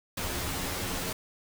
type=noise with comb filter; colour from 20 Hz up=pink; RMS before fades=-33 dBFS; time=0.17-1.13 s; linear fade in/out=5 ms; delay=11 ms; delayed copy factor=+0.65; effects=none